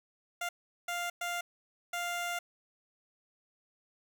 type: tone bursts at uneven times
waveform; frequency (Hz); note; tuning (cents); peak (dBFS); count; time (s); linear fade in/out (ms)
15% pulse; 698.5; F5; 0; -27; 4; 0.41-0.49 / 0.88-1.1 / 1.21-1.41 / 1.93-2.39; 5
effects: none